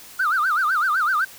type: tone with vibrato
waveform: sine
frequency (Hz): 1363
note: F6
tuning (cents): -43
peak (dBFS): -16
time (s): 0.19-1.25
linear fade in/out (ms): 10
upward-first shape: sine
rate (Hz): 7.9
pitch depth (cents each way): 240
effects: tanh soft clip ceiling -14 dBFS + white hiss -43 dBFS RMS until 1.38 s